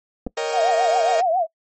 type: clicks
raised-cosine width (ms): 2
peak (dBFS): -15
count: 2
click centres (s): 0.266 / 0.27
type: chord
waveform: 40% pulse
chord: Eb dominant seventh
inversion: second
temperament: equal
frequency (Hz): 466.2 / 554.4 / 622.3 / 784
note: Bb4 / Db5 / Eb5 / G5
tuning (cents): 0 / 0 / 0 / 0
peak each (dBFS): -24 / -29 / -27 / -29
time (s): 0.37-1.21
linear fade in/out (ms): 5
type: tone with vibrato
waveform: sine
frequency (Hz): 698.5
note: F5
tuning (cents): 0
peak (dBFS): -16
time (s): 0.52-1.47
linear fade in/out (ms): 50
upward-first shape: triangle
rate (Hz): 7.3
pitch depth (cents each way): 180
effects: noise-tail reverb RT60 0.1 s tail -23 dB re dry + MP3 32 kbps